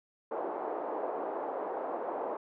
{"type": "band-pass noise", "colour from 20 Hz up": "white", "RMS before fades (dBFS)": -36, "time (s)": [0.31, 2.37], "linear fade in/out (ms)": 5, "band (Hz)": [350, 860], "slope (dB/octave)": 24, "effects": []}